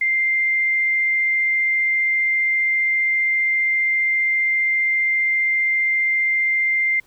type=tone; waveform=sine; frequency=2095 Hz; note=C7; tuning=2 cents sharp; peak=-16 dBFS; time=0.01-7 s; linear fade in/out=5 ms; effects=pink hiss -57 dBFS RMS until 7.06 s